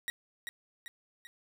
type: tone with echo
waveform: 30% pulse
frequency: 1900 Hz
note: A#6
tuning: 33 cents sharp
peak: -30 dBFS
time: 0.08-0.1 s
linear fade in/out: 0 ms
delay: 390 ms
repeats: 3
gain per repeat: -5 dB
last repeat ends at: 1.27 s
effects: none